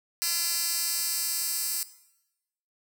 10% pulse tone with high-pass filter sweep, 340.1 Hz, F4, 46 cents flat, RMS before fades -29 dBFS, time 0.22-1.83 s, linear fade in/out 0 ms, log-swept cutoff 5200 to 7900 Hz, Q 0.82, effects noise-tail reverb RT60 0.9 s tail -17 dB re dry

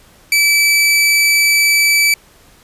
sawtooth tone, 2309 Hz, D7, 30 cents flat, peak -6 dBFS, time 0.32-2.14 s, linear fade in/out 2 ms, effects pink hiss -47 dBFS RMS until 2.63 s + resampled to 32000 Hz

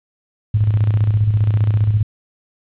sine tone with tremolo, 105.7 Hz, G#2, 31 cents sharp, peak -10 dBFS, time 0.54-2.03 s, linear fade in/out 5 ms, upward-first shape square, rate 15 Hz, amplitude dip 50%, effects resampled to 8000 Hz + 8-bit

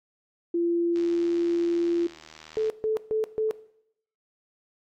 sine tone, 342 Hz, F4, 36 cents flat, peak -22 dBFS, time 0.54-2.07 s, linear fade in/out 5 ms
click train, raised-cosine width 0.2 ms, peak -28 dBFS, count 136, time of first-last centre 0.96-2.684 s, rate 78.3 Hz
sine tone bursts, 436.5 Hz, A4, 14 cents flat, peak -22 dBFS, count 4, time 2.57-3.51 s, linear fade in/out 0 ms, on 130 ms, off 140 ms
effects noise-tail reverb RT60 0.7 s tail -18 dB re dry + AAC 48 kbps

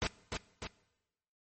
pink noise with echo, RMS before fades -33 dBFS, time 0.02-0.07 s, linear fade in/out 0 ms, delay 300 ms, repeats 2, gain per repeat -4 dB, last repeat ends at 0.67 s, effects noise-tail reverb RT60 1.0 s tail -21 dB re dry + MP3 32 kbps

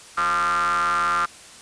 square ring-modulated tone, 83.6 Hz, E2, 25 cents sharp, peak -17 dBFS, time 0.17-1.26 s, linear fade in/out 10 ms, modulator 1290 Hz, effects white hiss -44 dBFS RMS until 1.61 s + resampled to 22050 Hz

